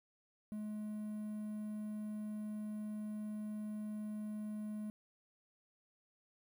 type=tone with quantisation; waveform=triangle; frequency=212.1 Hz; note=G#3; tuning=37 cents sharp; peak=-38 dBFS; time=0.52-4.9 s; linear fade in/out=0 ms; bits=11; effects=none